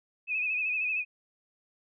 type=tone with vibrato; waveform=sine; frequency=2531 Hz; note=D#7; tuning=29 cents sharp; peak=-27 dBFS; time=0.27-1.05 s; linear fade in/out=50 ms; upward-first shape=sine; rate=13 Hz; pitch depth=61 cents each way; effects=none